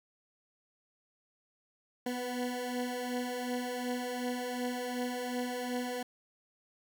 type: beating tone pair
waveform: 20% pulse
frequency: 245.4 / 248.1 Hz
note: B3 / B3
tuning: -11 / +8 cents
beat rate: 2.7 Hz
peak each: -35 / -30 dBFS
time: 2.06-6.03 s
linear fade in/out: 5 ms
effects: none